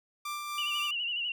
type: tone with tremolo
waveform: sawtooth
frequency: 1182 Hz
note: D6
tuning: 11 cents sharp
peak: -30 dBFS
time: 0.25-0.91 s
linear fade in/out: 5 ms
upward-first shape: sine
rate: 4.1 Hz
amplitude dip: 30%
type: tone with vibrato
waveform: sine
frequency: 2850 Hz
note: F7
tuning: 34 cents sharp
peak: -30 dBFS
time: 0.58-1.32 s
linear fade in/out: 2 ms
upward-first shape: sine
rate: 12 Hz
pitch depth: 71 cents each way
effects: none